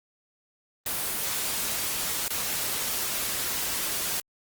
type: noise with dropouts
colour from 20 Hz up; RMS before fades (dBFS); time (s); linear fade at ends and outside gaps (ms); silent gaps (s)
white; -29; 0.86-4.2; 1; 2.281-2.305
effects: Opus 24 kbps